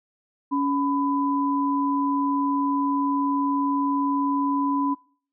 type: tone pair together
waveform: sine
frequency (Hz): 280.3 / 1000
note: C#4 / B5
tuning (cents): +19 / +21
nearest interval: octave + minor seventh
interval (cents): 2202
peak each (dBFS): -22 / -25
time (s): 0.51-4.95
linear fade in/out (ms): 20
effects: noise-tail reverb RT60 0.5 s tail -25 dB re dry